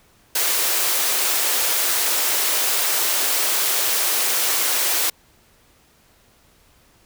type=high-pass noise; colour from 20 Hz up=white; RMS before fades=-20 dBFS; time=0.35-5.1 s; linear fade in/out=5 ms; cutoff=340 Hz; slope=24 dB/octave; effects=pink hiss -56 dBFS RMS until 7.05 s